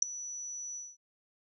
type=tone with ADSR envelope; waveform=sine; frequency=5920 Hz; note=F#8; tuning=in tune; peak=-16 dBFS; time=0.02-0.97 s; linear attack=6 ms; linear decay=3 ms; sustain=-22 dB; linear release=210 ms; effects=none

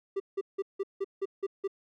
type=tone bursts; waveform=triangle; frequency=392 Hz; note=G4; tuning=in tune; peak=-26 dBFS; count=8; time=0.16-1.678 s; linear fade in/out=10 ms; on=41 ms; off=170 ms; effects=none

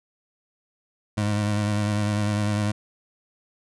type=tone with vibrato; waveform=25% pulse; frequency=104.3 Hz; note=G#2; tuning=8 cents sharp; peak=-18 dBFS; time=1.17-2.72 s; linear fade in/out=10 ms; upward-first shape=sine; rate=10 Hz; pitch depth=32 cents each way; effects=resampled to 24000 Hz

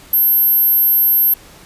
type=tone; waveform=sine; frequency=12740 Hz; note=G9; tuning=27 cents sharp; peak=-9 dBFS; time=0.13-1.34 s; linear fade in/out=5 ms; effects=pink hiss -42 dBFS RMS until 1.65 s + resampled to 32000 Hz

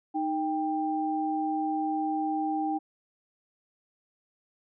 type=tone pair together; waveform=sine; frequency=310.4 / 790 Hz; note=D#4 / G5; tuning=-4 / +13 cents; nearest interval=octave + major third; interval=1617 cents; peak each=-29 / -29 dBFS; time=0.14-2.79 s; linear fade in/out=20 ms; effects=none

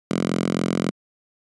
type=tone with high-pass filter; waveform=5% pulse; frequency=43.65 Hz; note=F1; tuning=in tune; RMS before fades=-23 dBFS; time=0.11-0.91 s; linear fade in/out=0 ms; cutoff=190 Hz; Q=2.5; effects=resampled to 22050 Hz

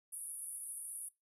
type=band-pass noise; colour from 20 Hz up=white; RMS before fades=-45 dBFS; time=0.12-1.09 s; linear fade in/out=10 ms; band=9500 to 11000 Hz; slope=96 dB/octave; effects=noise-tail reverb RT60 0.2 s tail -20 dB re dry

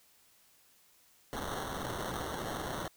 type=noise with sample-and-hold; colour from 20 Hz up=white; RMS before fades=-38 dBFS; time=1.33-2.88 s; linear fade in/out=0 ms; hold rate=2450 Hz; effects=white hiss -65 dBFS RMS until 2.96 s

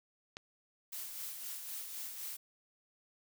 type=click; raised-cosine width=0.2 ms; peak=-26 dBFS; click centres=0.369 s
type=noise with tremolo; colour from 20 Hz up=blue; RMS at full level=-42 dBFS; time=0.92-2.37 s; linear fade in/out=10 ms; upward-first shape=sine; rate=3.9 Hz; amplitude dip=40%
effects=none

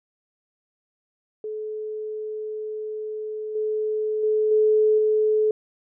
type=tone with level steps; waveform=sine; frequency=430 Hz; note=A4; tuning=40 cents flat; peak=-28 / -22 / -18 / -15 / -17 dBFS; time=1.44-5.51 s; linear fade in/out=2 ms; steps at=3.55 / 4.23 / 4.51 / 4.98 s; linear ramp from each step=5 ms; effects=none

